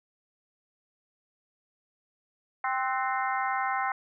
harmonic tone with a mistuned harmonic, 261.6 Hz, C4, in tune, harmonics 3 / 4 / 5 / 6 / 7 / 8, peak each -30 / -32 / -34 / -36 / -37 / -38 dBFS, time 2.64-3.92 s, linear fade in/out 2 ms, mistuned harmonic 6, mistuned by -78 cents, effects none

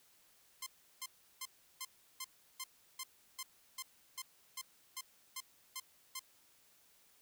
5% pulse tone bursts, 1046.5 Hz, C6, in tune, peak -29 dBFS, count 15, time 0.62-6.195 s, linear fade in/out 5 ms, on 45 ms, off 350 ms, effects white hiss -68 dBFS RMS until 7.21 s

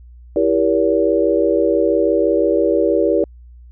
sine chord, E diminished seventh, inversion none, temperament just, 329.6 / 395.6 / 474.7 / 569.6 Hz, E4 / G4 / Bb4 / Db5, 0 / +16 / +31 / +47 cents, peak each -18 dBFS, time 0.36-3.24 s, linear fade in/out 2 ms, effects added 60 Hz sine -38 dBFS peak until 3.71 s

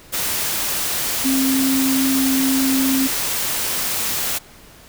sine tone in noise, 266.3 Hz, C4, 31 cents sharp, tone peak -16 dBFS, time 1.24-3.08 s, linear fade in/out 20 ms, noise white, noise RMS -22 dBFS, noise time 0.12-4.39 s, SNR +3 dB, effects pink hiss -45 dBFS RMS until 4.88 s

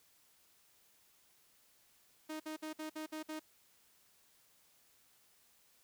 sawtooth tone bursts, 311.1 Hz, D#4, in tune, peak -37 dBFS, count 7, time 2.29-3.396 s, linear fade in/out 10 ms, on 110 ms, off 56 ms, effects white hiss -69 dBFS RMS until 5.83 s

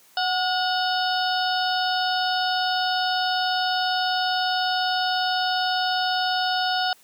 harmonic tone with a mistuned harmonic, 740 Hz, F#5, in tune, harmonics 1 / 2 / 4 / 5 / 6 / 7, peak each -24 / -27 / -30 / -31 / -32 / -32 dBFS, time 0.17-6.93 s, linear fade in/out 2 ms, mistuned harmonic 2, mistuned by -41 cents, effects white hiss -55 dBFS RMS until 7.03 s + high-pass 150 Hz 12 dB/octave

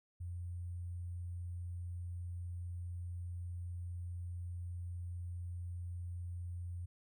sine tone with sample-and-hold, 87.6 Hz, F2, 6 cents sharp, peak -40 dBFS, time 0.2-6.86 s, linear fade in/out 10 ms, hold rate 8820 Hz, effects none

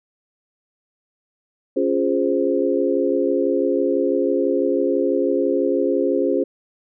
sine chord, Db major seventh, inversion none, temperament equal, 277.2 / 349.2 / 415.3 / 523.3 Hz, Db4 / F4 / Ab4 / C5, 0 / 0 / 0 / 0 cents, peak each -22 dBFS, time 1.76-6.44 s, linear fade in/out 10 ms, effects none

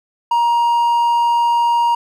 triangle tone, 943 Hz, A#5, 20 cents sharp, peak -10 dBFS, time 0.31-1.95 s, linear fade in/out 5 ms, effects none

